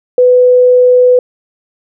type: tone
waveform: sine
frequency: 498.5 Hz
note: B4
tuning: 16 cents sharp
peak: -3 dBFS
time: 0.18-1.19 s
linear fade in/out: 2 ms
effects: none